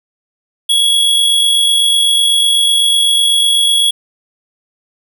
square tone with amplitude modulation, 3341 Hz, G#7, 10 cents sharp, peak -8 dBFS, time 0.69-3.91 s, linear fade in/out 10 ms, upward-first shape sine, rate 48 Hz, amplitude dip 30%, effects none

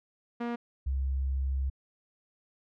sawtooth / sine tone pair in turn, 237.3 / 66.9 Hz, A#3 / C2, +31 / +39 cents, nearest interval octave + minor seventh, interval 2192 cents, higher first, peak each -27 dBFS, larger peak neither, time 0.4-0.56 / 0.86-1.7 s, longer second, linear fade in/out 10 ms, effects low-pass 2000 Hz 12 dB/octave

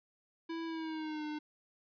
square tone with pitch glide, 329.6 to 302.2 Hz, E4 to D4, 0 to +50 cents, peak -38 dBFS, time 0.49-1.39 s, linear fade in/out 10 ms, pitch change -150 cents, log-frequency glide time 0.65-1.25 s, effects resampled to 11025 Hz + 13-bit

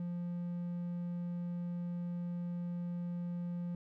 triangle tone, 174.61 Hz, F3, in tune, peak -34 dBFS, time 0-3.75 s, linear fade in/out 2 ms, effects none

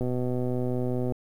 click train, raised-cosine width 2 ms, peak -17 dBFS, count 140, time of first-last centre 0.01-1.122 s, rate 125 Hz, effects 9-bit

